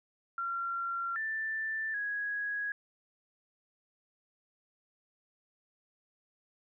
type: tone with pitch steps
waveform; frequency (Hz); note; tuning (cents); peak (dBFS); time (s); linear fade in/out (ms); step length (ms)
sine; 1373 / 1770 / 1662; F6 / A6 / G#6; -30 / +10 / +1; -32; 0.38-2.72; 2; 780
effects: none